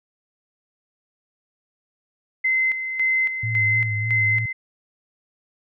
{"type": "tone with tremolo", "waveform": "sine", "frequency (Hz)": 2061, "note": "C7", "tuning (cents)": -27, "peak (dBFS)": -17, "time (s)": [2.44, 4.53], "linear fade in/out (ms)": 10, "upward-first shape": "square", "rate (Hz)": 1.8, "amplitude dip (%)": 60}
{"type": "tone with vibrato", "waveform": "sine", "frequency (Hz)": 109, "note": "A2", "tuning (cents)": -16, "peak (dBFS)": -23, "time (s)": [3.43, 4.46], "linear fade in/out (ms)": 5, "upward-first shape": "sine", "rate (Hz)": 3.3, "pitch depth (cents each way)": 61}
{"effects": []}